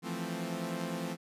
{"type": "chord", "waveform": "sawtooth", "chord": "F major seventh", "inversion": "third", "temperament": "equal", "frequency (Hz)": [164.81, 174.61, 220, 261.6], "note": ["E3", "F3", "A3", "C4"], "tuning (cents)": [0, 0, 0, 0], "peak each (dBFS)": [-37, -35, -37, -37], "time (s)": [0.02, 1.17], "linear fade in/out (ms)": 50, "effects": ["resampled to 32000 Hz"]}